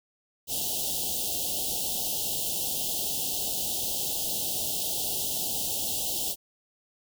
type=band-stop noise; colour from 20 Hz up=white; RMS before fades=-30 dBFS; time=0.47-6.36 s; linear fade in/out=50 ms; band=860 to 2800 Hz; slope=96 dB/octave; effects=none